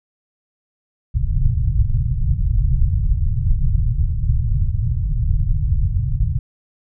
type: low-pass noise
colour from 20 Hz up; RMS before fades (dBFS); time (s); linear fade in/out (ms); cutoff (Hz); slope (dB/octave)
pink; -17; 1.14-6.39; 5; 140; 48
effects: none